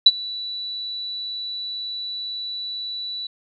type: tone with ADSR envelope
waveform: sine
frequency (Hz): 3951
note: B7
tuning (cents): 0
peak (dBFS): -4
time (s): 0.06-3.27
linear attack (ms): 5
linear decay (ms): 39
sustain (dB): -23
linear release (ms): 5
effects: none